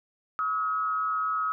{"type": "tone with frequency modulation", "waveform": "sine", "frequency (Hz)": 1280, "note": "D#6", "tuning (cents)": 49, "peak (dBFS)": -25, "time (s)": [0.39, 1.52], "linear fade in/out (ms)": 0, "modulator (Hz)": 144, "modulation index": 0.47, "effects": []}